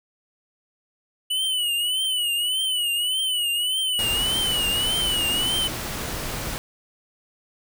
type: tone with vibrato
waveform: square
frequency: 2960 Hz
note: F#7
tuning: in tune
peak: -22 dBFS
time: 1.3-5.68 s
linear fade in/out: 10 ms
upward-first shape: triangle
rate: 1.7 Hz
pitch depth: 110 cents each way
type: noise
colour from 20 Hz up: pink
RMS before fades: -30 dBFS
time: 3.99-6.58 s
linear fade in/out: 0 ms
effects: none